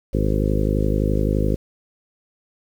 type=harmonic tone with a mistuned harmonic; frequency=51.7 Hz; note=G#1; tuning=7 cents flat; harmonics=1 / 2 / 3 / 4 / 5 / 6 / 7 / 8 / 9 / 10; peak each=-21 / -24 / -26 / -27 / -28 / -29 / -29 / -30 / -31 / -31 dBFS; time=0.13-1.56 s; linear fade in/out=10 ms; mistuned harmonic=10; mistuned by=+19 cents; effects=8-bit